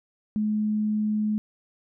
sine tone, 212.8 Hz, G#3, 42 cents sharp, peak -22 dBFS, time 0.36-1.38 s, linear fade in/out 0 ms, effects none

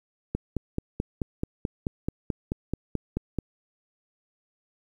click train, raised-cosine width 3 ms, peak -14 dBFS, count 15, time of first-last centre 0.35-3.387 s, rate 4.61 Hz, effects 9-bit

